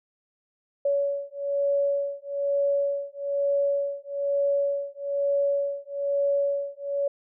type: beating tone pair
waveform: sine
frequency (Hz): 563 / 564.1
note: C#5 / C#5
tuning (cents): +27 / +30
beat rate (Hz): 1.1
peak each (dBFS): -26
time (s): 0.85-7.08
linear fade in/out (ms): 5
effects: none